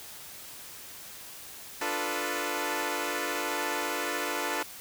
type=chord; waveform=10% pulse; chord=B half-diminished seventh; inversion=first; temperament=equal; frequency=293.7 / 349.2 / 440 / 493.9 Hz; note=D4 / F4 / A4 / B4; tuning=0 / 0 / 0 / 0 cents; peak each=-27 dBFS; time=1.81-4.63 s; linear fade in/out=5 ms; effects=white hiss -45 dBFS RMS until 4.8 s